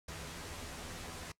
pink noise with comb filter, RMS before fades -45 dBFS, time 0.08-1.32 s, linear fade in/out 5 ms, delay 12 ms, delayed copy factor +0.75, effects noise-tail reverb RT60 0.1 s tail -20 dB re dry + low-pass 10000 Hz 12 dB/octave

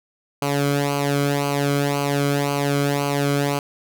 sawtooth tone with flanger, 142.2 Hz, C#3, 45 cents sharp, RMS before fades -21 dBFS, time 0.42-3.59 s, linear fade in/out 2 ms, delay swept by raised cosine 0.55 to 1.12 ms, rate 1.9 Hz, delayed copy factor -0.75, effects none

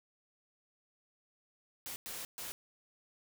white noise bursts at uneven times, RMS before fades -43 dBFS, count 3, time 1.86-1.96 / 2.06-2.25 / 2.38-2.52 s, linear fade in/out 0 ms, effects none

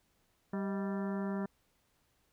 harmonic tone with a mistuned harmonic, 196 Hz, G3, in tune, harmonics 1 / 2 / 3 / 4 / 5 / 6 / 7 / 8 / 9, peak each -34 / -41 / -45 / -51 / -48 / -53 / -51 / -57 / -53 dBFS, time 0.53-1.46 s, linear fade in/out 5 ms, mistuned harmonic 3, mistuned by +100 cents, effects pink hiss -74 dBFS RMS until 2.32 s

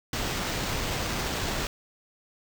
pink noise with sample-and-hold, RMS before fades -30 dBFS, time 0.13-1.67 s, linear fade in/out 2 ms, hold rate 11025 Hz, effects none

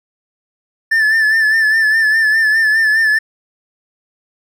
triangle tone with vibrato, 1760 Hz, A6, in tune, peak -8 dBFS, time 0.91-3.19 s, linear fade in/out 10 ms, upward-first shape sine, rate 4.9 Hz, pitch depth 48 cents each way, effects none

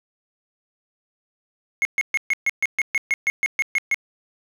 triangle tone bursts, 2166 Hz, C#7, 41 cents flat, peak -15 dBFS, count 14, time 1.82-3.944 s, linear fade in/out 0 ms, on 31 ms, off 130 ms, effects none

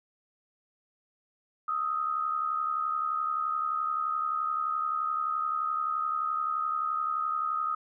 sine tone pair together, 1250 / 1321.6 Hz, D#6 / E6, +8 / +4 cents, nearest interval minor second, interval 96 cents, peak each -28 / -34 dBFS, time 1.68-7.75 s, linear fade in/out 5 ms, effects none

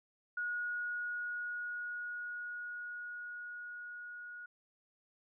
sine tone with level ramp, 1449 Hz, F#6, 37 cents flat, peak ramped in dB -34 to -45 dBFS, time 0.37-4.46 s, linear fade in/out 5 ms, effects none

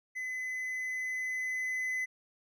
triangle tone with level ramp, 2022 Hz, B6, 40 cents sharp, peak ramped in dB -33 to -29 dBFS, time 0.15-2.06 s, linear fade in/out 20 ms, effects none

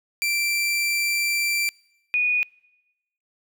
sawtooth / sine tone pair in turn, 2349 / 2466 Hz, D7 / D#7, 0 / -16 cents, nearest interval minor second, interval 84 cents, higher second, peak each -18 dBFS, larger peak neither, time 0.22-1.69 / 2.14-2.43 s, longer first, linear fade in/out 0 ms, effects noise-tail reverb RT60 1.0 s tail -26 dB re dry

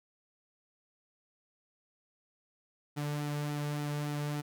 sawtooth tone with flanger, 147.1 Hz, D3, 3 cents sharp, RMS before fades -35 dBFS, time 2.96-4.42 s, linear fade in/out 20 ms, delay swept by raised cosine 1.8 to 3 ms, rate 3.5 Hz, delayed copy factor -0.5, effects none

